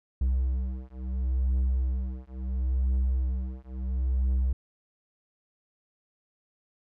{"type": "beating tone pair", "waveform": "triangle", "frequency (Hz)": [63.8, 64.53], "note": ["C2", "C2"], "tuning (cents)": [-43, -23], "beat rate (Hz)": 0.73, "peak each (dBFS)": -26, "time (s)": [0.21, 4.53], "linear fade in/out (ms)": 5, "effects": []}